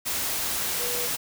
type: tone in noise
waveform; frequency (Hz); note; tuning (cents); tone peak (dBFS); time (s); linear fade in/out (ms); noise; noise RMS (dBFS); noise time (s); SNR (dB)
sine; 485.5; B4; -30; -33; 0.79-1.08; 20; white; -28; 0.05-1.17; -8
effects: none